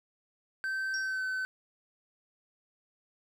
triangle tone with pitch glide, 1549 to 1522.4 Hz, G6 to F#6, -21 to +49 cents, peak -29 dBFS, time 0.64-1.45 s, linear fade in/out 0 ms, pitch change -30 cents, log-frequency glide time 0.99-1.23 s
sine tone with exponential decay, 5588 Hz, F8, in tune, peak -33 dBFS, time 0.94-1.21 s, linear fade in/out 1 ms, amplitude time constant 58 ms
effects none

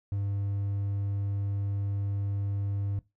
triangle tone, 100 Hz, G2, 35 cents sharp, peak -26 dBFS, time 0.12-2.99 s, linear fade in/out 0 ms, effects noise-tail reverb RT60 0.2 s tail -18 dB re dry

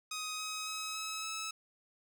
10% pulse tone with pitch steps, 1256 / 1266.9 / 1278 / 1289.1 / 1300.3 Hz, D#6 / D#6 / D#6 / E6 / E6, +16 / +31 / +46 / -39 / -24 cents, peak -29 dBFS, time 0.11-1.51 s, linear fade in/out 5 ms, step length 280 ms, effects none

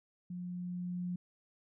sine tone with level ramp, 178.3 Hz, F3, 36 cents sharp, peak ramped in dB -39 to -34 dBFS, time 0.3-1.16 s, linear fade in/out 5 ms, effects none

